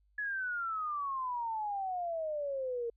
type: exponential sweep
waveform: sine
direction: down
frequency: 1709 to 460.2 Hz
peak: -33 dBFS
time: 0.18-2.9 s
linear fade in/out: 5 ms
effects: added 50 Hz sine -67 dBFS peak until 2.96 s